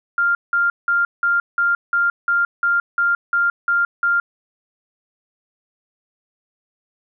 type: tone bursts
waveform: sine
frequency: 1396.9 Hz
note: F6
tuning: in tune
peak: -14 dBFS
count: 12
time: 0.18-4.2 s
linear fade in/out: 2 ms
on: 170 ms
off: 180 ms
effects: none